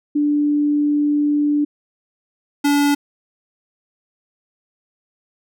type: tone pair in turn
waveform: sine / square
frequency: 293.7 / 287.5 Hz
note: D4 / D4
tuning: 0 / -37 cents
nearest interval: unison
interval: 37 cents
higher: first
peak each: -14 dBFS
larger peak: neither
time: 0.15-1.65 / 2.64-2.95 s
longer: first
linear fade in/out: 10 ms
effects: none